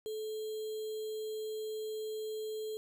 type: tone with sample-and-hold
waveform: sine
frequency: 433.6 Hz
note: A4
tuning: 25 cents flat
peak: -36 dBFS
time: 0.06-2.77 s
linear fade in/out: 0 ms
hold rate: 3675 Hz
effects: none